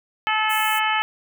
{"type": "harmonic tone", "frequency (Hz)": 433.4, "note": "A4", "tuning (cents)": -26, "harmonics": [2, 3, 4, 5, 6, 7], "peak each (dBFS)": [-23, -25, -26, -27, -28, -28], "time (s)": [0.27, 1.02], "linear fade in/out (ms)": 0}
{"type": "high-pass noise", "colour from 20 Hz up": "white", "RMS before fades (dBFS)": -32, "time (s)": [0.49, 0.8], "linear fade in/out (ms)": 20, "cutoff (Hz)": 6800, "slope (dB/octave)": 48}
{"effects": []}